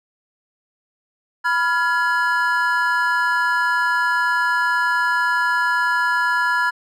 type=chord; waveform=triangle; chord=F diminished; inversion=second; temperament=equal with one note detuned; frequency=987.8 / 1396.9 / 1688.3 Hz; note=Cb6 / F6 / Ab6; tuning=0 / 0 / +28 cents; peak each=-19 dBFS; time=1.44-6.71 s; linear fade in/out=20 ms; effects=none